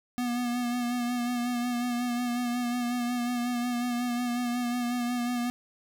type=tone with vibrato; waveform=square; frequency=242.9 Hz; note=B3; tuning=29 cents flat; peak=-28 dBFS; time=0.18-5.5 s; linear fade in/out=0 ms; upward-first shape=sine; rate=5.5 Hz; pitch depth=30 cents each way; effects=none